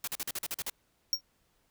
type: noise bursts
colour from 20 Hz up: white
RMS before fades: -35 dBFS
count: 9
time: 0.04-0.699 s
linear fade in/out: 2 ms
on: 35 ms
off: 43 ms
type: tone with exponential decay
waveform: square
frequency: 5570 Hz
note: F8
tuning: 5 cents flat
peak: -22 dBFS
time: 1.13-1.21 s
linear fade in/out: 1 ms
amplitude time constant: 16 ms
effects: pink hiss -72 dBFS RMS until 1.7 s